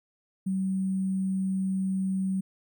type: tone with sample-and-hold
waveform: sine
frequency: 190 Hz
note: F#3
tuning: 46 cents sharp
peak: -25 dBFS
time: 0.46-2.41 s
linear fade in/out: 10 ms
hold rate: 8820 Hz
effects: none